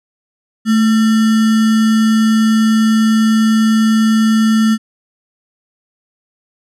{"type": "tone with sample-and-hold", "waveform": "sine", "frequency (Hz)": 220, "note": "A3", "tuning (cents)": 0, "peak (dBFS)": -8, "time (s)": [0.65, 4.78], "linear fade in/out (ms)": 50, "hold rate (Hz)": 1575, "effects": ["low-pass 10000 Hz 12 dB/octave"]}